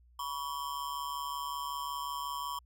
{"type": "ring-modulated tone", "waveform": "square", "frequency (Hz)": 1051, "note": "C6", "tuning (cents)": 7, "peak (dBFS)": -33, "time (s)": [0.19, 2.59], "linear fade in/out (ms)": 5, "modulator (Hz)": 72.7, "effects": ["added 60 Hz sine -59 dBFS peak until 2.65 s"]}